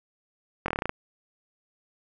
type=slowing click train; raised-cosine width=0.5 ms; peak=-12 dBFS; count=9; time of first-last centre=0.66-0.894 s; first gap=22 ms; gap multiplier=1.08; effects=none